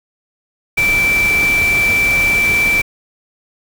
sine tone in noise, 2333 Hz, D7, 12 cents flat, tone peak -11 dBFS, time 0.77-2.82 s, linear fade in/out 10 ms, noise pink, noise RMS -23 dBFS, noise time 0.77-2.82 s, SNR +9 dB, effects none

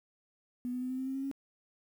sine tone with pitch steps, 246.6 / 250.3 / 254.1 / 258 / 261.9 / 265.8 / 269.9 / 273.9 Hz, B3 / B3 / B3 / C4 / C4 / C4 / C#4 / C#4, -2 / +23 / +49 / -24 / +2 / +27 / -46 / -21 cents, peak -33 dBFS, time 0.65-1.314 s, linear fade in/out 0 ms, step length 83 ms, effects 10-bit

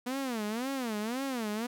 sawtooth tone with vibrato, 239.1 Hz, A#3, 44 cents sharp, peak -28 dBFS, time 0.06-1.67 s, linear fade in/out 10 ms, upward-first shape sine, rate 1.9 Hz, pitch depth 240 cents each way, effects none

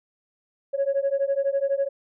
sine beating tone pair, 547 / 559 Hz, C#5 / C#5, -23 / +14 cents, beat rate 12 Hz, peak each -23 dBFS, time 0.73-1.89 s, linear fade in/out 20 ms, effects tanh soft clip ceiling -16 dBFS

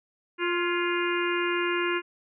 harmonic tone with a mistuned harmonic, 350.4 Hz, F4, 6 cents sharp, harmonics 1 / 3 / 4 / 5 / 6 / 7 / 8, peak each -27 / -32 / -33 / -34 / -35 / -35 / -36 dBFS, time 0.38-2.02 s, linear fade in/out 50 ms, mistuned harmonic 5, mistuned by -45 cents, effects none

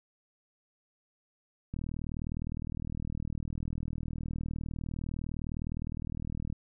click train, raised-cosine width 5 ms, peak -24 dBFS, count 191, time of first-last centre 1.74-6.526 s, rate 39.7 Hz, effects none

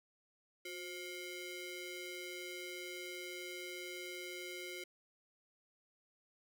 sawtooth ring-modulated tone, 889 Hz, A5, 18 cents sharp, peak -37 dBFS, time 0.65-4.84 s, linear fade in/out 5 ms, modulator 1250 Hz, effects none

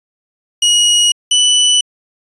sawtooth tone pair in turn, 2899 / 2977 Hz, F#7 / F#7, -36 / +10 cents, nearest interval unison, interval 46 cents, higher second, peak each -5 dBFS, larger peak neither, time 0.62-1.12 / 1.31-1.81 s, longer neither, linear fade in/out 5 ms, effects resampled to 24000 Hz

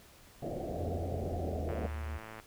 white low-pass noise, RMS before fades -38 dBFS, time 0.42-1.87 s, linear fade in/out 5 ms, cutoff 740 Hz, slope 96 dB/octave
triangle tone with pitch glide, 86.3 to 76 Hz, F2 to D#2, -20 to -40 cents, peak -34 dBFS, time 0.78-2.18 s, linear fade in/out 5 ms, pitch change -220 cents, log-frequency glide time 1.28-1.84 s
click train, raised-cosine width 0.5 ms, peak -31 dBFS, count 79, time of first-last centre 1.69-2.399 s, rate 110 Hz
effects pink hiss -58 dBFS RMS until 2.46 s

